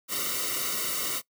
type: noise with comb filter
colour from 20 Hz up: white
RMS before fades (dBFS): -30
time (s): 0.08-1.22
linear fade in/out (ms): 50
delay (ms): 1.2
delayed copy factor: -1
effects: noise-tail reverb RT60 0.1 s tail -20 dB re dry